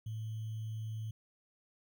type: tone with sample-and-hold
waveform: sine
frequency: 110 Hz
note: A2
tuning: in tune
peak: -37 dBFS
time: 0.06-1.11 s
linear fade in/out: 5 ms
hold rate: 3150 Hz
effects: none